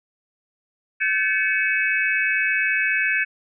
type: tone cluster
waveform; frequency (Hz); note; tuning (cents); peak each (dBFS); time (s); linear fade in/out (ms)
sine; 1538 / 1729 / 2243 / 2578; G6 / A6 / C#7 / E7; -33 / -31 / +20 / -39; -24; 1-3.25; 20
effects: none